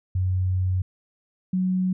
sine tone pair in turn, 92.5 / 185 Hz, F#2 / F#3, 0 / 0 cents, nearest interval octave, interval 1200 cents, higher second, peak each -20 dBFS, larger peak neither, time 0.15-0.82 / 1.53-1.93 s, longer first, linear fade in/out 5 ms, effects none

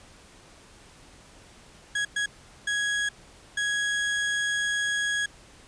35% pulse tone bursts at uneven times, 1661.2 Hz, G#6, in tune, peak -23 dBFS, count 4, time 1.95-2.05 / 2.16-2.26 / 2.67-3.09 / 3.57-5.26 s, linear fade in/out 5 ms, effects pink hiss -52 dBFS RMS until 5.67 s + resampled to 22050 Hz

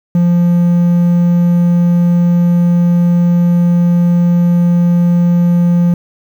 triangle tone, 173.8 Hz, F3, 8 cents flat, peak -5 dBFS, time 0.15-5.94 s, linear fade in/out 2 ms, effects 7-bit

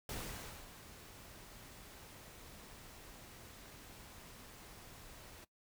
pink noise with ADSR envelope, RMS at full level -43 dBFS, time 0.09-5.45 s, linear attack 3 ms, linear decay 560 ms, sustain -12 dB, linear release 11 ms, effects noise-tail reverb RT60 0.1 s tail -19 dB re dry

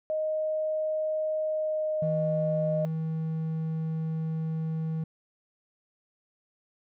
sine tone with pitch glide, 622.3 to 616.2 Hz, D#5 to D#5, 0 to -17 cents, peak -26 dBFS, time 0.1-2.85 s, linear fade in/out 0 ms, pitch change -17 cents, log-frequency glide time 1.41-2.3 s
triangle tone, 160 Hz, D#3, 49 cents sharp, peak -26 dBFS, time 2.02-5.04 s, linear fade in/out 5 ms
effects none

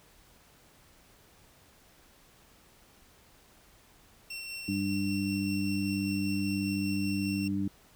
25% pulse tone with tremolo, 2714 Hz, E7, 50 cents sharp, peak -33 dBFS, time 4.3-7.48 s, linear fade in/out 5 ms, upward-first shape sine, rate 5.1 Hz, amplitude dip 25%
harmonic tone, 98.5 Hz, G2, 9 cents sharp, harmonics 1 / 2 / 3, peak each -37 / -31 / -32 dBFS, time 4.68-7.68 s, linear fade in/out 5 ms
effects pink hiss -60 dBFS RMS until 7.95 s

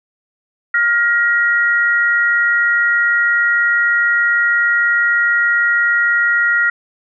sine tone pair together, 1412 / 1896.8 Hz, F6 / A#6, +19 / +30 cents, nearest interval perfect fourth, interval 511 cents, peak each -14 dBFS, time 0.74-6.7 s, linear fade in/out 5 ms, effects none

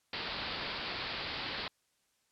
white low-pass noise, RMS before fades -39 dBFS, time 0.13-1.68 s, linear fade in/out 2 ms, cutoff 4800 Hz, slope 96 dB/octave, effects white hiss -75 dBFS RMS until 2.31 s + low-pass 10000 Hz 12 dB/octave

